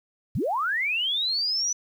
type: linear sweep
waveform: sine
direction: up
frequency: 69.3 to 6000 Hz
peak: -23 dBFS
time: 0.35-1.73 s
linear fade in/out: 5 ms
effects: 9-bit